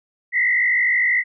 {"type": "tone with frequency modulation", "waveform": "sine", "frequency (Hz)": 1993, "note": "B6", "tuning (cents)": 15, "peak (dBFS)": -15, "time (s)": [0.32, 1.24], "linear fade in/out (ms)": 50, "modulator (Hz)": 52.9, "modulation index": 1.6, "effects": []}